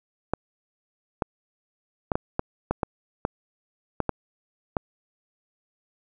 clicks, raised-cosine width 1 ms, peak -9 dBFS, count 11, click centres 0.336 / 1.222 / 2.118 / 2.155 / 2.394 / 2.71 / 2.832 / 3.251 / 4.003 / 4.093 / 4.768 s, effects none

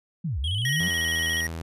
sine linear two-way sweep, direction down then up, 185 to 61 to 185 Hz, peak -25 dBFS, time 0.24-0.89 s, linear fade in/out 10 ms, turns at 0.39 s
triangle tone with vibrato, 3136 Hz, G7, in tune, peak -27 dBFS, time 0.44-1.41 s, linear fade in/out 2 ms, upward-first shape square, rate 14 Hz, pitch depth 67 cents each way
square tone, 1888 Hz, A#6, 22 cents sharp, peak -26 dBFS, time 0.65-1.47 s, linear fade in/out 2 ms
sawtooth tone with pitch glide, 88.4 to 82.01 Hz, F2 to E2, +22 to -8 cents, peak -28 dBFS, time 0.8-1.62 s, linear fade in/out 5 ms, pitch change -130 cents, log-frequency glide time 0.9-0.97 s
effects resampled to 32000 Hz

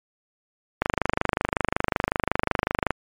click train, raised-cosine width 0.5 ms, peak -5 dBFS, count 54, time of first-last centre 0.82-2.907 s, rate 25.4 Hz, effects MP3 96 kbps

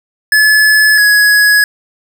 square tone pair in turn, 1717 / 1676.8 Hz, A6 / G#6, -43 / +16 cents, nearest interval unison, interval 41 cents, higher first, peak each -6 dBFS, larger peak neither, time 0.32-0.98 / 0.98-1.64 s, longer neither, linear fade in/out 2 ms, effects none

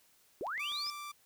sine linear sweep, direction up, 311.1 to 5320 Hz, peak -35 dBFS, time 0.41-0.9 s, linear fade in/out 0 ms
clicks, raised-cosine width 0.2 ms, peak -35 dBFS, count 4, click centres 0.468 / 0.578 / 0.72 / 0.867 s
sawtooth tone, 1174.7 Hz, D6, in tune, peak -38 dBFS, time 0.59-1.12 s, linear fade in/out 10 ms
effects white hiss -67 dBFS RMS until 1.25 s

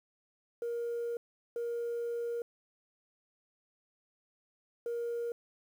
sine tone bursts at uneven times, 471.3 Hz, A#4, 19 cents sharp, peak -31 dBFS, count 3, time 0.62-1.17 / 1.56-2.42 / 4.86-5.32 s, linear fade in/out 2 ms, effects tanh soft clip ceiling -31 dBFS + 10-bit

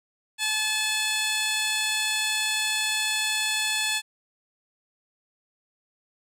15% pulse tone with band-pass filter, 863 Hz, A5, 34 cents flat, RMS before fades -26 dBFS, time 0.38-4.02 s, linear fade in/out 50 ms, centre 5900 Hz, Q 0.87, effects none

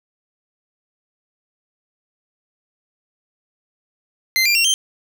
25% pulse tone with pitch steps, 2075 / 2384 / 2738 / 3145 Hz, C7 / D7 / F7 / G7, -15 / +25 / -35 / +5 cents, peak -10 dBFS, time 4.36-4.74 s, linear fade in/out 0 ms, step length 95 ms, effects 8-bit

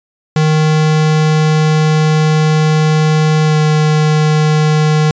square tone with pitch glide, 155.1 to 153.58 Hz, D#3 to D#3, -5 to -22 cents, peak -9 dBFS, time 0.36-5.11 s, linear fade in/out 2 ms, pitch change -17 cents, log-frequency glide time 3.44-3.56 s, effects resampled to 16000 Hz

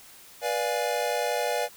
square chord, B diminished seventh, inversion none, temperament equal with one note detuned, 487.6 / 587.3 / 698.5 / 830.6 Hz, B4 / D5 / F5 / Ab5, -22 / 0 / 0 / 0 cents, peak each -31 / -31 / -32 / -33 dBFS, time 0.41-1.69 s, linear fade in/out 50 ms, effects white hiss -50 dBFS RMS until 1.76 s

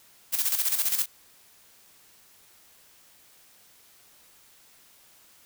blue noise with tremolo, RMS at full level -24 dBFS, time 0.32-1.06 s, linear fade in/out 20 ms, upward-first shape square, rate 15 Hz, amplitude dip 60%, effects white hiss -57 dBFS RMS until 5.45 s

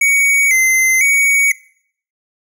square tone with vibrato, 2154 Hz, C7, 50 cents sharp, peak -10 dBFS, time 0.01-1.52 s, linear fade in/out 5 ms, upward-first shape square, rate 1 Hz, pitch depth 71 cents each way, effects noise-tail reverb RT60 0.6 s tail -21 dB re dry

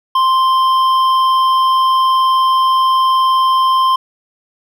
sine tone with hard clipping, 1046.5 Hz, C6, in tune, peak -11 dBFS, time 0.15-3.96 s, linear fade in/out 5 ms, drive 7 dB, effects none

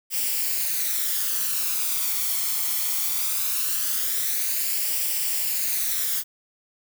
blue noise with flanger, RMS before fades -25 dBFS, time 0.1-6.24 s, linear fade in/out 50 ms, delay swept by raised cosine 0.38 to 0.93 ms, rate 0.2 Hz, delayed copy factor +0.5, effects none

